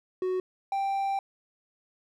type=tone pair in turn; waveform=triangle; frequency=370 / 785.5 Hz; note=F#4 / G5; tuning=0 / +3 cents; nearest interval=octave + minor second; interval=1303 cents; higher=second; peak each=-24 dBFS; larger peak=neither; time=0.22-0.4 / 0.72-1.19 s; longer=second; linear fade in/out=2 ms; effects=none